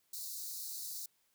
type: high-pass noise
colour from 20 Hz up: white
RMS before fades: -43 dBFS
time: 0.13-1.06 s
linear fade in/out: 5 ms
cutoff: 3900 Hz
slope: 96 dB/octave
effects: white hiss -75 dBFS RMS until 1.34 s